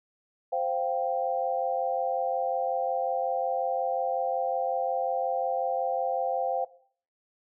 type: chord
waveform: sine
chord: C suspended fourth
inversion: none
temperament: equal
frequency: 523.3 / 698.5 / 784 Hz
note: C5 / F5 / G5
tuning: 0 / 0 / 0 cents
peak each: -30 dBFS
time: 0.52-6.65 s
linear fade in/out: 10 ms
effects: noise-tail reverb RT60 0.5 s tail -17 dB re dry